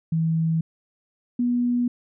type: tone pair in turn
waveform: sine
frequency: 162.3 / 243.2 Hz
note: E3 / B3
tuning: -27 / -26 cents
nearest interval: perfect fifth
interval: 701 cents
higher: second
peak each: -19 dBFS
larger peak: neither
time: 0.12-0.61 / 1.39-1.88 s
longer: neither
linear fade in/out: 5 ms
effects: none